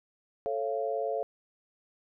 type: chord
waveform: sine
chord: A augmented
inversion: none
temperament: just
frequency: 440 / 550 / 687.5 Hz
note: A4 / C#5 / E#5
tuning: 0 / -14 / -27 cents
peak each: -33 dBFS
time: 0.46-1.23 s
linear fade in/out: 0 ms
effects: none